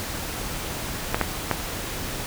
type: clicks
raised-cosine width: 0.5 ms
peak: -5 dBFS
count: 3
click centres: 1.145 / 1.213 / 1.513 s
effects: pink hiss -31 dBFS RMS until 2.26 s